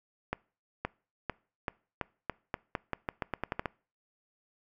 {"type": "accelerating click train", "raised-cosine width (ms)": 0.5, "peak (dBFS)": -16, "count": 16, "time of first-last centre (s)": [0.33, 3.658], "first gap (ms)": 520, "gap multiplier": 0.86, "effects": ["noise-tail reverb RT60 0.4 s tail -24 dB re dry"]}